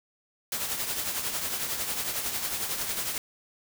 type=noise with tremolo; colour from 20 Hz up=white; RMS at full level=-29 dBFS; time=0.52-3.18 s; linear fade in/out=2 ms; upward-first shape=triangle; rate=11 Hz; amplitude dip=55%; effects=none